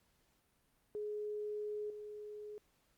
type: tone with level steps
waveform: sine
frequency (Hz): 420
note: G#4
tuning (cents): +19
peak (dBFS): -38 / -45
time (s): 0.95-2.58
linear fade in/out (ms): 0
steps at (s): 1.9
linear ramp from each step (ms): 2
effects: pink hiss -75 dBFS RMS until 2.97 s + Opus 48 kbps